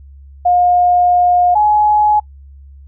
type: tone pair in turn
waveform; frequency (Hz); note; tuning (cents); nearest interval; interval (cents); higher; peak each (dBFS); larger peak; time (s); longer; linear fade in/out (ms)
sine; 713 / 842.7; F5 / G#5; +36 / +25; minor third; 289; second; -8; neither; 0.45-1.55 / 1.55-2.2; first; 10
effects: noise-tail reverb RT60 0.1 s tail -24 dB re dry + added 69 Hz sine -35 dBFS peak until 2.87 s